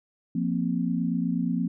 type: chord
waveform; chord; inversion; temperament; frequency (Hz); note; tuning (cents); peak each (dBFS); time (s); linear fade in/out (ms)
sine; F suspended fourth; none; equal; 174.61 / 233.1 / 261.6; F3 / Bb3 / C4; 0 / 0 / 0; -27 / -28 / -29; 0.35-1.68; 5
effects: none